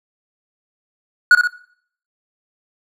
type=tone with echo; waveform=triangle; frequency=1457 Hz; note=F#6; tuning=27 cents flat; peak=-3 dBFS; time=1.31-1.35 s; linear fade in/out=2 ms; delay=62 ms; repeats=2; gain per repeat=-5 dB; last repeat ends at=1.474 s; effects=noise-tail reverb RT60 0.6 s tail -19 dB re dry